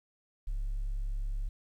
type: tone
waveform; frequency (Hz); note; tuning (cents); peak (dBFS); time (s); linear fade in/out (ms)
sine; 34.66; C#1; +1; -28; 0.47-1.49; 10
effects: tanh soft clip ceiling -30 dBFS + 11-bit